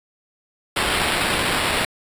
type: noise with sample-and-hold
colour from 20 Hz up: blue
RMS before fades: -21 dBFS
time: 0.76-1.85 s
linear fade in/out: 5 ms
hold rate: 6300 Hz
effects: resampled to 32000 Hz